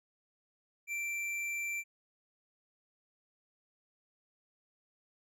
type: tone with tanh clipping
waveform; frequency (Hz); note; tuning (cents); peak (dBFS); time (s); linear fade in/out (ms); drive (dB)
sine; 2349; D7; 0; -36; 0.87-1.84; 50; 12
effects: none